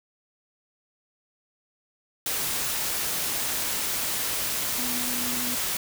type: tone in noise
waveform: sine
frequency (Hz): 246.9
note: B3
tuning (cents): 0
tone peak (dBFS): -34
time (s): 4.78-5.55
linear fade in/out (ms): 2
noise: white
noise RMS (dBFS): -28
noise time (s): 2.26-5.77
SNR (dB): -9
effects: none